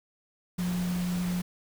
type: tone in noise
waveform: sine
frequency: 178.4 Hz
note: F3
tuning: 37 cents sharp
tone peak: -27 dBFS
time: 0.58-1.42 s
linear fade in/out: 10 ms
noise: pink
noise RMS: -40 dBFS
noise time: 0.58-1.42 s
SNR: +10 dB
effects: none